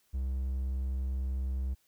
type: tone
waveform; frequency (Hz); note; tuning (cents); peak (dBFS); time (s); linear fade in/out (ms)
triangle; 65.41; C2; 0; -28; 0.13-1.75; 20
effects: white hiss -71 dBFS RMS until 1.87 s